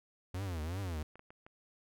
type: tone with vibrato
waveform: 45% pulse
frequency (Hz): 87.1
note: F2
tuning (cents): -4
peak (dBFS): -36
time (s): 0.34-1.03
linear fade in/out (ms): 5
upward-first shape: triangle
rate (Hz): 2.7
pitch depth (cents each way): 270
type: clicks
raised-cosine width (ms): 0.5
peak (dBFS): -38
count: 4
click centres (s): 1.156 / 1.194 / 1.305 / 1.465
effects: none